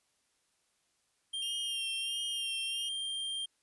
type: tone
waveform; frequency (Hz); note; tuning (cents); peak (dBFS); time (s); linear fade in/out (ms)
square; 3183; G7; +26; -35; 1.33-3.46; 10
type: tone with vibrato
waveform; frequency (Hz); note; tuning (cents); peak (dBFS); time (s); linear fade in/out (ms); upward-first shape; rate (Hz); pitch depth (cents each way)
35% pulse; 2794; F7; 0; -38; 1.42-2.89; 5; sine; 1.5; 55
effects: white hiss -75 dBFS RMS until 3.62 s + resampled to 24000 Hz